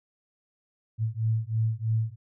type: beating tone pair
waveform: sine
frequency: 110 / 113.1 Hz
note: A2 / A2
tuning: 0 / +48 cents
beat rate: 3.1 Hz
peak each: -27 dBFS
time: 0.98-2.16 s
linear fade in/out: 50 ms
effects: none